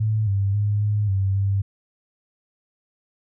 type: tone with pitch steps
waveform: sine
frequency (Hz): 108.5 / 98.8 / 103.5 / 104.5 / 96.9 / 98.6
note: A2 / G2 / G#2 / G#2 / G2 / G2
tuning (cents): -24 / +14 / -5 / +11 / -20 / +11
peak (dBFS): -18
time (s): 0-1.62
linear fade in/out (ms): 10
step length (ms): 270
effects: none